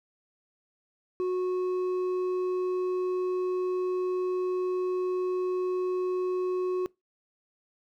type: tone with hard clipping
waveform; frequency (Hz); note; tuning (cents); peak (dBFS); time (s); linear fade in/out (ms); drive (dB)
sine; 366.5; F#4; -16; -27; 1.2-6.86; 0; 4
effects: noise-tail reverb RT60 0.2 s tail -23 dB re dry